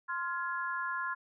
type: chord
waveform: sine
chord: F minor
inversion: second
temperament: equal with one note detuned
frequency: 1046.5 / 1396.9 / 1686.4 Hz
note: C6 / F6 / Ab6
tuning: 0 / 0 / +26 cents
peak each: -36 / -37 / -38 dBFS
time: 0.08-1.15 s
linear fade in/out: 20 ms
effects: none